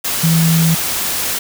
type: tone in noise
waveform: sine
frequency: 163.8 Hz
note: E3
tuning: 11 cents flat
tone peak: -10 dBFS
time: 0.23-0.75 s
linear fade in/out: 10 ms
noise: white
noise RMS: -19 dBFS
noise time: 0.04-1.39 s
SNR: +6 dB
effects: none